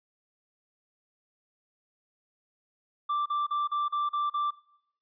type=tone bursts; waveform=triangle; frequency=1174.7 Hz; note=D6; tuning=in tune; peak=-24 dBFS; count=7; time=3.09-4.508 s; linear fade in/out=10 ms; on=170 ms; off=38 ms; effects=noise-tail reverb RT60 0.8 s tail -22 dB re dry + resampled to 11025 Hz